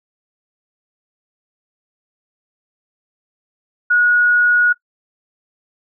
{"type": "tone", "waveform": "sine", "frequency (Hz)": 1453, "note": "F#6", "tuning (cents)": -32, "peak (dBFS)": -10, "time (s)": [3.9, 4.73], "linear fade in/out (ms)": 10, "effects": ["noise-tail reverb RT60 0.1 s tail -21 dB re dry"]}